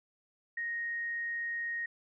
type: tone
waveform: sine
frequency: 1868 Hz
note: A#6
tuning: 3 cents sharp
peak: -33 dBFS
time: 0.57-1.86 s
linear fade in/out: 5 ms
effects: none